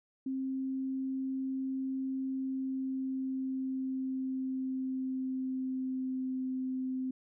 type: tone with pitch glide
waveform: sine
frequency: 264.9 to 259.1 Hz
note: C4 to C4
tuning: +22 to -17 cents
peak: -32 dBFS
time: 0.26-7.11 s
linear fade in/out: 5 ms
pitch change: -39 cents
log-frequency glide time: 2.28-6.45 s
effects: none

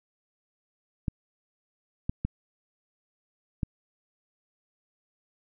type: clicks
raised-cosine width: 5 ms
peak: -15 dBFS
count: 4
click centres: 1.082 / 2.095 / 2.25 / 3.632 s
effects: none

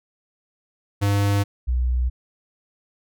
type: tone pair in turn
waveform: square / sine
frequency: 100.8 / 61.93 Hz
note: G2 / B1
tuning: +49 / +5 cents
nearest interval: minor sixth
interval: 844 cents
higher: first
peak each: -18 / -18 dBFS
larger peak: neither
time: 1.01-1.44 / 1.67-2.1 s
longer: neither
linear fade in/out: 20 ms
effects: none

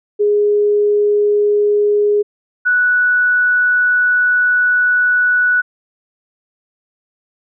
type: tone pair in turn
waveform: sine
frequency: 414.3 / 1476.4 Hz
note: G#4 / F#6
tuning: -4 / -4 cents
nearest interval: octave + minor seventh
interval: 2200 cents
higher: second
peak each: -10 dBFS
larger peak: neither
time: 0.19-2.23 / 2.65-5.62 s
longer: second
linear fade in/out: 20 ms
effects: none

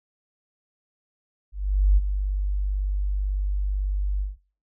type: tone with ADSR envelope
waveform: sine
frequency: 49.02 Hz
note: G1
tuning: 1 cent sharp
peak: -12 dBFS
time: 1.52-4.37 s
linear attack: 450 ms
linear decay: 30 ms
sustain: -9 dB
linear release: 160 ms
effects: noise-tail reverb RT60 0.4 s tail -23 dB re dry

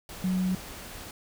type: tone in noise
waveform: sine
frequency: 185 Hz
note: F#3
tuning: in tune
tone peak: -24 dBFS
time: 0.24-0.55 s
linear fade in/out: 2 ms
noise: pink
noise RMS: -42 dBFS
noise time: 0.09-1.11 s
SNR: +15 dB
effects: none

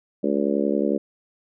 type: harmonic tone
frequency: 71 Hz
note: C#2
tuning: 42 cents sharp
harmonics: 3 / 4 / 5 / 6 / 7 / 8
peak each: -25 / -25 / -26 / -28 / -28 / -29 dBFS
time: 0.23-0.98 s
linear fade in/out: 10 ms
effects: none

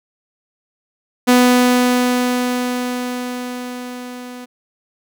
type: tone with level ramp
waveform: sawtooth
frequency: 248.1 Hz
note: B3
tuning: 8 cents sharp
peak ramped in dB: -4 to -27 dBFS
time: 1.27-4.46 s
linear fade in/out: 20 ms
effects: none

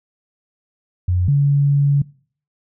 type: tone pair in turn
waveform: sine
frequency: 90 / 141.94 Hz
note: F#2 / C#3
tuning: -47 / +41 cents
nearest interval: minor sixth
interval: 788 cents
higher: second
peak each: -14 / -11 dBFS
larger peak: second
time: 1.08-1.28 / 1.28-2.02 s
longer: second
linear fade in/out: 5 ms
effects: noise-tail reverb RT60 0.5 s tail -23 dB re dry

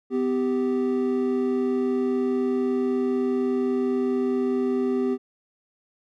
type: tone pair together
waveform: triangle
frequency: 252.2 / 392 Hz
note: B3 / G4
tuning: +36 / 0 cents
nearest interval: minor sixth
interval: 764 cents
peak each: -22 dBFS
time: 0.1-5.18 s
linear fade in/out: 50 ms
effects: none

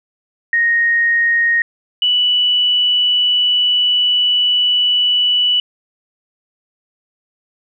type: tone pair in turn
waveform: sine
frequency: 1864.7 / 2960 Hz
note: A#6 / F#7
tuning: 0 / 0 cents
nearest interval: minor sixth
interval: 800 cents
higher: second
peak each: -11 dBFS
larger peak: neither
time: 0.53-1.62 / 2.02-5.6 s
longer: second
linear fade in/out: 2 ms
effects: none

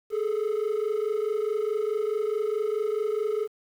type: tone pair together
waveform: triangle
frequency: 415.3 / 440 Hz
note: G#4 / A4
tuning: 0 / 0 cents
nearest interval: minor second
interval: 100 cents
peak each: -24 dBFS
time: 0.1-3.48 s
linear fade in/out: 50 ms
effects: tanh soft clip ceiling -20 dBFS + 9-bit

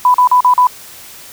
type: tone bursts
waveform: sine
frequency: 995 Hz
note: B5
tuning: 13 cents sharp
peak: -5 dBFS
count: 5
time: 0.05-0.67 s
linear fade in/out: 2 ms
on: 92 ms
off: 40 ms
effects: white hiss -35 dBFS RMS until 1.32 s

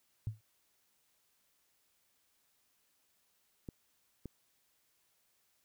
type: tone with exponential decay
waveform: sine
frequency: 108.6 Hz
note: A2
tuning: 22 cents flat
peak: -30 dBFS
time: 0.27-0.41 s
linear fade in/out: 0 ms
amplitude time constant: 29 ms
type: clicks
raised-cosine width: 3 ms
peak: -30 dBFS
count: 2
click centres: 3.688 / 4.257 s
effects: white hiss -75 dBFS RMS until 5.64 s

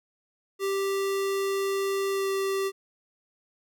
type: tone with pitch glide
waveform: square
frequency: 392 to 389.3 Hz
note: G4 to G4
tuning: 0 to -12 cents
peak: -26 dBFS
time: 0.59-2.72 s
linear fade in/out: 50 ms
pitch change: -12 cents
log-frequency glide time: 2.11-2.29 s
effects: none

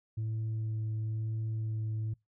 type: tone with vibrato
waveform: sine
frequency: 110 Hz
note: A2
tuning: in tune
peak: -29 dBFS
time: 0.17-2.14 s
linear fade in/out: 10 ms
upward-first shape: sine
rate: 1 Hz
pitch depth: 11 cents each way
effects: noise-tail reverb RT60 0.2 s tail -26 dB re dry + tanh soft clip ceiling -30 dBFS

